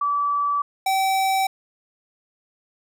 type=tone pair in turn; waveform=sine / square; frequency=1153 / 769.5 Hz; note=D6 / G5; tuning=-32 / -32 cents; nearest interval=perfect fifth; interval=700 cents; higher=first; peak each=-19 dBFS; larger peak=neither; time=0.01-0.62 / 0.86-1.47 s; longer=neither; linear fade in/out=5 ms; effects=none